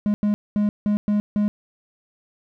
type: tone bursts at uneven times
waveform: triangle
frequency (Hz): 207.7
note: G#3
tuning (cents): 0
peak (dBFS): -15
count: 6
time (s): 0.06-0.14 / 0.23-0.34 / 0.56-0.69 / 0.86-0.97 / 1.08-1.2 / 1.36-1.48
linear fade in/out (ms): 0
effects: none